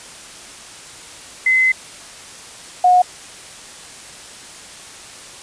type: tone pair in turn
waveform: sine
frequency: 2046 / 725 Hz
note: C7 / F#5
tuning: -39 / -35 cents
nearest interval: octave + tritone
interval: 1796 cents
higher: first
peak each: -11 / -8 dBFS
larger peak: second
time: 1.46-1.72 / 2.84-3.02 s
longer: first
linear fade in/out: 5 ms
effects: white hiss -37 dBFS RMS until 5.42 s + resampled to 22050 Hz